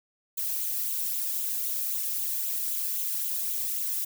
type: noise with flanger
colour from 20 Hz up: violet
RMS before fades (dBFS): -30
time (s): 0.37-4.05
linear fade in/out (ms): 10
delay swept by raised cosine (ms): 0.27 to 1.21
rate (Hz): 3.8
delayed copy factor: +0.5
effects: none